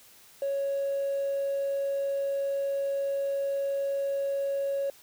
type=tone with hard clipping; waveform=sine; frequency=554.4 Hz; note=C#5; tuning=in tune; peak=-27 dBFS; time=0.42-4.9 s; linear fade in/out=2 ms; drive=1 dB; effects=white hiss -55 dBFS RMS until 5.02 s